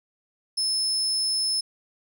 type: tone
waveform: 35% pulse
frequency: 5230 Hz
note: E8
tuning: 15 cents flat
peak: -20 dBFS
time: 0.57-1.61 s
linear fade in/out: 10 ms
effects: none